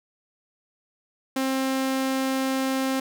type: tone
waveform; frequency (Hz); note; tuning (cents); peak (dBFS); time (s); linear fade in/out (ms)
sawtooth; 265.2; C4; +23; -19; 1.36-3; 5
effects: none